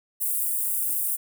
white high-pass noise, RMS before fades -26 dBFS, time 0.2-1.17 s, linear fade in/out 20 ms, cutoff 8500 Hz, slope 48 dB/octave, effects none

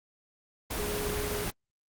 sine tone in noise, 415.3 Hz, G#4, in tune, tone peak -34 dBFS, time 0.78-1.45 s, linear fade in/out 10 ms, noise pink, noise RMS -33 dBFS, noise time 0.7-1.51 s, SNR -4 dB, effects Opus 24 kbps

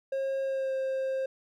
triangle tone with pitch glide, 539 to 530.4 Hz, C#5 to C5, -49 to +23 cents, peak -26 dBFS, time 0.12-1.26 s, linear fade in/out 5 ms, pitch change -28 cents, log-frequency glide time 0.43-0.73 s, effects none

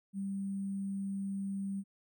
sine tone with sample-and-hold, 196 Hz, G3, in tune, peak -34 dBFS, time 0.13-1.84 s, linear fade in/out 50 ms, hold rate 8820 Hz, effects none

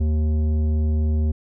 sine tone with tanh clipping, 77 Hz, D#2, 17 cents flat, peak -19 dBFS, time 0-1.32 s, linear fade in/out 10 ms, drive 11 dB, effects none

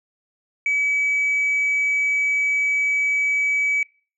sine tone, 2284 Hz, D7, 49 cents flat, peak -16 dBFS, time 0.66-3.83 s, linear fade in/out 2 ms, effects noise-tail reverb RT60 0.4 s tail -25 dB re dry + tanh soft clip ceiling -15 dBFS

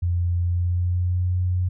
sine tone with pitch glide, 87.31 to 90.49 Hz, F2 to F#2, 0 to -38 cents, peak -19 dBFS, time 0.02-1.69 s, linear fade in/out 10 ms, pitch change +62 cents, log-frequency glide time 0.42-1.32 s, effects none

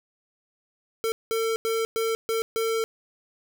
square tone bursts at uneven times, 449.6 Hz, A4, 37 cents sharp, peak -24 dBFS, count 6, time 1.04-1.12 / 1.31-1.56 / 1.65-1.85 / 1.96-2.15 / 2.29-2.42 / 2.56-2.84 s, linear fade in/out 0 ms, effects none

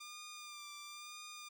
10% pulse tone with vibrato, 1198 Hz, D6, 34 cents sharp, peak -40 dBFS, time 0-1.49 s, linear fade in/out 10 ms, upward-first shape sine, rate 1 Hz, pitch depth 30 cents each way, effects none

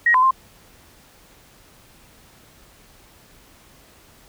sine tone with pitch steps, 1891 / 1020 / 1053 Hz, A#6 / C6 / C6, +24 / -44 / +11 cents, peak -12 dBFS, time 0.06-0.309 s, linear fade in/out 5 ms, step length 83 ms, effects pink hiss -51 dBFS RMS until 4.28 s

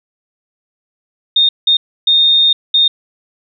sine tone bursts at uneven times, 3671 Hz, A#7, 27 cents flat, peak -7 dBFS, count 4, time 1.36-1.49 / 1.67-1.77 / 2.07-2.53 / 2.74-2.88 s, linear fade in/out 5 ms, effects none

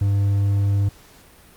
triangle tone, 100 Hz, G2, 35 cents sharp, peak -14 dBFS, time 0.01-0.89 s, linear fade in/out 5 ms, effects pink hiss -49 dBFS RMS until 1.56 s + Opus 48 kbps

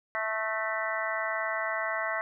harmonic tone with a mistuned harmonic, 219 Hz, A3, 8 cents flat, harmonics 3 / 4 / 5 / 6 / 7 / 8 / 9, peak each -34 / -40 / -36 / -38 / -37 / -38 / -34 dBFS, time 0.15-2.21 s, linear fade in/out 0 ms, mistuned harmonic 8, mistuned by +40 cents, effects none

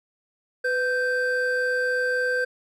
triangle tone pair together, 500 / 1563.7 Hz, B4 / G6, +21 / -5 cents, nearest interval octave + minor sixth, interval 1974 cents, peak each -23 / -22 dBFS, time 0.64-2.45 s, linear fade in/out 10 ms, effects none

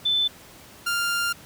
sine / sawtooth tone pair in turn, 3520 / 1396.9 Hz, A7 / F6, 0 / 0 cents, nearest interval octave + major third, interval 1600 cents, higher first, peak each -19 dBFS, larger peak neither, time 0.05-0.28 / 0.86-1.33 s, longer second, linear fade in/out 10 ms, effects pink hiss -47 dBFS RMS until 1.45 s + high-pass 60 Hz 12 dB/octave

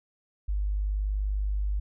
sine tone, 50.4 Hz, G1, 49 cents sharp, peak -25 dBFS, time 0.48-1.8 s, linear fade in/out 10 ms, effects none

